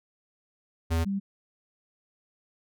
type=tone pair in turn; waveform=square / sine; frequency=82.41 / 196.97 Hz; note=E2 / G3; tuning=0 / +9 cents; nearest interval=octave + minor third; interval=1509 cents; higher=second; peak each=-24 / -26 dBFS; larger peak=first; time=0.9-1.05 / 1.05-1.2 s; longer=neither; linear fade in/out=20 ms; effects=none